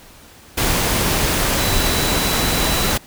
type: tone in noise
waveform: sine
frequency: 3951 Hz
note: B7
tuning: in tune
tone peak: -26 dBFS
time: 1.58-2.93 s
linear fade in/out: 10 ms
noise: pink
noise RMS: -18 dBFS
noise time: 0.57-2.98 s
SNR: -11 dB
effects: pink hiss -44 dBFS RMS until 3.06 s